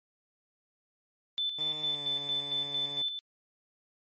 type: tone with tremolo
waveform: sine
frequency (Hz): 3520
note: A7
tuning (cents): 0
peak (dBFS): -28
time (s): 1.38-3.19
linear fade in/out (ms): 0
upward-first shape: square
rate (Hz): 4.4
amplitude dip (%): 55
type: tone with pitch glide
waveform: 10% pulse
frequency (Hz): 152.8 to 143.39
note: D#3 to D3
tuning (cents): -31 to -41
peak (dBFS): -36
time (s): 1.58-3.02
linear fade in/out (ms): 5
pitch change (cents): -110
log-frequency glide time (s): 1.8-2.05
effects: MP3 32 kbps